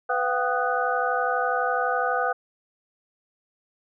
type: tone cluster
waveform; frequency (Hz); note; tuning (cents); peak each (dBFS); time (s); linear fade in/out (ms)
sine; 499.8 / 704 / 776 / 1240 / 1487; B4 / F5 / G5 / D#6 / F#6; +21 / +14 / -18 / -6 / +8; -28; 0.09-2.33; 10
effects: none